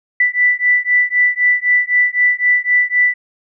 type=beating tone pair; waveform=sine; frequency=1975.5 / 1979.4 Hz; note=B6 / B6; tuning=0 / +3 cents; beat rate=3.9 Hz; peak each=-14 dBFS; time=0.2-3.14 s; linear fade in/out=5 ms; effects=none